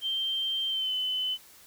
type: tone with pitch glide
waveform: sine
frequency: 3144 to 3028 Hz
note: G7 to F#7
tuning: +4 to +39 cents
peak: -27 dBFS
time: 0.01-1.38 s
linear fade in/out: 50 ms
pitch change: -65 cents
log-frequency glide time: 0.68-0.93 s
effects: white hiss -54 dBFS RMS until 1.66 s